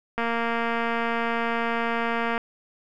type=click train; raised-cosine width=0.5 ms; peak=-12 dBFS; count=511; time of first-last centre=0.18-2.378 s; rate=232 Hz; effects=none